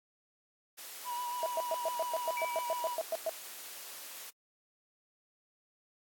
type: noise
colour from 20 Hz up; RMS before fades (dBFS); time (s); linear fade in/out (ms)
white; -46; 0.77-4.31; 20
type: tone with vibrato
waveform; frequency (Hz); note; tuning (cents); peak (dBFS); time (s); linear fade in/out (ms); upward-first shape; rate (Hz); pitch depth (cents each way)
triangle; 974; B5; -24; -33; 1.04-2.98; 50; sine; 7.2; 28
type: tone bursts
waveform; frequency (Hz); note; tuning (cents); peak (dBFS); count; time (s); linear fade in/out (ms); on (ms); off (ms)
sine; 650; E5; -24; -29; 14; 1.43-3.294; 0; 31; 110
type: tone with exponential decay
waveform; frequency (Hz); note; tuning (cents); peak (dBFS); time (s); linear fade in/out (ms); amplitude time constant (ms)
sine; 2308; D7; -31; -35; 2.37-3.06; 2; 150
effects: high-pass 400 Hz 12 dB/octave + AAC 64 kbps